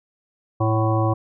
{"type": "harmonic tone with a mistuned harmonic", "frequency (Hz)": 110.7, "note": "A2", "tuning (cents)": 11, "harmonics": [1, 3, 5, 7, 9, 10], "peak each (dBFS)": [-19, -24, -26, -27, -29, -29], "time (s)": [0.6, 1.14], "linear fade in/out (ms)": 10, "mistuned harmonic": 7, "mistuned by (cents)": -35, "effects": []}